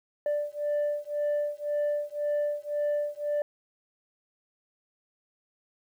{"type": "beating tone pair", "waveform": "sine", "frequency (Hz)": [587.3, 589.2], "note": ["D5", "D5"], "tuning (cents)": [0, 6], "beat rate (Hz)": 1.9, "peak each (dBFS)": -28, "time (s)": [0.26, 3.42], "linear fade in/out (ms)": 2, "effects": ["tanh soft clip ceiling -23 dBFS", "10-bit"]}